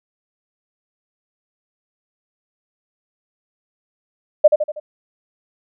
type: tone with echo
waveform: sine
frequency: 604 Hz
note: D5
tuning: 48 cents sharp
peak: -3 dBFS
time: 4.44-4.48 s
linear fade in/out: 10 ms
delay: 80 ms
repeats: 4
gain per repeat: -6 dB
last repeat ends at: 4.8 s
effects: none